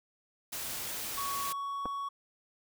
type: noise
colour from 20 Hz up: white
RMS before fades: -38 dBFS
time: 0.52-1.53 s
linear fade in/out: 10 ms
type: tone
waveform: triangle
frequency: 1117 Hz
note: C#6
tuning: 13 cents sharp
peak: -32 dBFS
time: 1.17-2.09 s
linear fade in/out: 10 ms
type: clicks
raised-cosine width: 1 ms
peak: -23 / -27 dBFS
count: 2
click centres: 1.856 / 1.86 s
effects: none